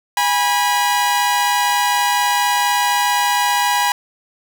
sawtooth tone pair together, 820.7 / 976 Hz, G#5 / B5, -21 / -21 cents, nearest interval minor third, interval 300 cents, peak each -14 / -13 dBFS, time 0.17-3.92 s, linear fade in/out 2 ms, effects none

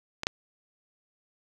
clicks, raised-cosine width 0.2 ms, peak -14 / -7 dBFS, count 2, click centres 0.234 / 0.269 s, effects none

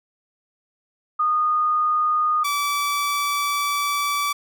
sine / sawtooth tone pair in turn, 1230 / 1154.6 Hz, D#6 / D6, -20 / -30 cents, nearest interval minor second, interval 110 cents, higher first, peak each -17 dBFS, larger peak neither, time 1.19-2.44 / 2.44-4.33 s, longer second, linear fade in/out 10 ms, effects none

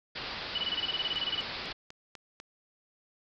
white low-pass noise, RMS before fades -39 dBFS, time 0.15-1.73 s, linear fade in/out 10 ms, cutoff 5000 Hz, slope 96 dB/octave
sine tone bursts, 2960 Hz, F#7, in tune, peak -28 dBFS, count 16, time 0.55-1.408 s, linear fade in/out 5 ms, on 33 ms, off 22 ms
click train, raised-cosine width 0.2 ms, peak -27 dBFS, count 6, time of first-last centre 1.16-2.401 s, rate 4.03 Hz
effects none

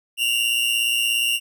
45% pulse tone pair together, 2757 / 2874 Hz, F7 / F7, -23 / +49 cents, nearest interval minor second, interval 72 cents, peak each -21 / -22 dBFS, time 0.17-1.4 s, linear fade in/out 50 ms, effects none

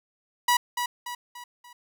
sawtooth tone with echo, 972 Hz, B5, 28 cents flat, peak -15 dBFS, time 0.48-0.57 s, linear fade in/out 5 ms, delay 290 ms, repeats 4, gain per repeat -7 dB, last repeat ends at 1.73 s, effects none

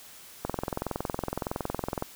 click train, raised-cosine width 1 ms, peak -15 dBFS, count 35, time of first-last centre 0.45-2.024 s, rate 21.6 Hz, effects white hiss -49 dBFS RMS until 2.15 s

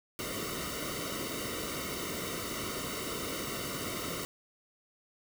pink noise with comb filter, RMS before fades -37 dBFS, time 0.19-4.25 s, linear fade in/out 0 ms, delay 1.2 ms, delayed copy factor -0.95, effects none

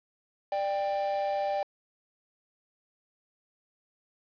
triangle tone pair together, 591.8 / 790 Hz, D5 / G5, +13 / +13 cents, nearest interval perfect fourth, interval 500 cents, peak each -28 dBFS, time 0.52-1.63 s, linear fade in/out 2 ms, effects resampled to 11025 Hz + 8-bit

